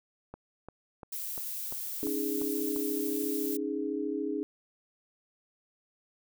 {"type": "click train", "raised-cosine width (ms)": 1, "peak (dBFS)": -29, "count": 8, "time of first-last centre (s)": [0.34, 2.762], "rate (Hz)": 2.89}
{"type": "noise", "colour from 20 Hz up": "violet", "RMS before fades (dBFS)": -37, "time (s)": [1.12, 3.57], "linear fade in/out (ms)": 5}
{"type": "chord", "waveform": "sine", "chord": "C# suspended second", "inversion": "none", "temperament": "equal", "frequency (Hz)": [277.2, 311.1, 415.3], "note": ["C#4", "D#4", "G#4"], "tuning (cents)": [0, 0, 0], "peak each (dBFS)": [-35, -34, -34], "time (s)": [2.03, 4.43], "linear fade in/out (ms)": 0}
{"effects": []}